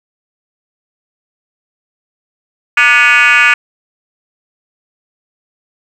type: tone with frequency modulation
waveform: sine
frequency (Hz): 1977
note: B6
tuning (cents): +1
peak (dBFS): -3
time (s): 2.77-3.54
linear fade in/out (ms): 5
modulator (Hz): 262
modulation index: 2.8
effects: tanh soft clip ceiling -3 dBFS + 7-bit